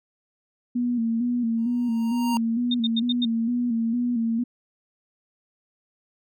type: tone with vibrato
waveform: sine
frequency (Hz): 235.6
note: A#3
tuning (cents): +19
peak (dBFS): -21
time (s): 0.75-4.44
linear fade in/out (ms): 10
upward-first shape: square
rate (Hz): 2.2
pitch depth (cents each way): 55
type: tone with exponential growth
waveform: square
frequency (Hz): 932.3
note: A#5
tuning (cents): 0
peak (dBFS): -24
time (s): 1.58-2.37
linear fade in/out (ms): 0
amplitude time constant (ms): 170
type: tone bursts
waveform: sine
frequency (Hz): 3656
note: A#7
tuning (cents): -34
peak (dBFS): -23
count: 5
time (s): 2.71-3.251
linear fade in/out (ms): 5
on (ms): 33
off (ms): 94
effects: none